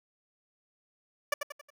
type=tone with echo; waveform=15% pulse; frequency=580 Hz; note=D5; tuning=22 cents flat; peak=-18 dBFS; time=1.32-1.34 s; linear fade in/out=5 ms; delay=91 ms; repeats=4; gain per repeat=-7 dB; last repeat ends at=1.704 s; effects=none